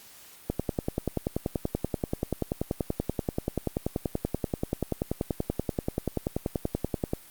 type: click train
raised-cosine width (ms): 2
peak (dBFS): -13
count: 70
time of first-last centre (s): 0.5-7.135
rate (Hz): 10.4
effects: white hiss -51 dBFS RMS until 7.3 s + Opus 48 kbps